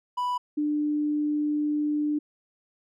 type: tone pair in turn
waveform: triangle / sine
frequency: 987.8 / 297.8 Hz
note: B5 / D4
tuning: 0 / +24 cents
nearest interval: octave + major sixth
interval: 2076 cents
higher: first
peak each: -23 dBFS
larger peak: neither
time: 0.17-0.38 / 0.57-2.19 s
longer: second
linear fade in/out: 10 ms
effects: none